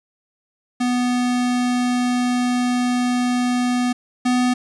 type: tone pair in turn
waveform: square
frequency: 246.9 / 248.8 Hz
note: B3 / B3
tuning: 0 / +13 cents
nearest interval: unison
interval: 13 cents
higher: second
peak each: -18 / -16 dBFS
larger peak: second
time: 0.8-3.93 / 4.25-4.54 s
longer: first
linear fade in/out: 10 ms
effects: resampled to 22050 Hz + 8-bit